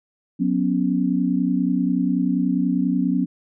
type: chord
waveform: sine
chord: F# suspended fourth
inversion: none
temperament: equal with one note detuned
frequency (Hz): 182.77 / 246.9 / 277.2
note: F#3 / B3 / C#4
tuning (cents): -21 / 0 / 0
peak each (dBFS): -22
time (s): 0.39-3.26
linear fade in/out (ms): 20
effects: none